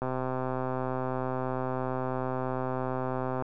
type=click train; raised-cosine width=1 ms; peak=-18 dBFS; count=440; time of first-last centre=0.02-3.423 s; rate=129 Hz; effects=none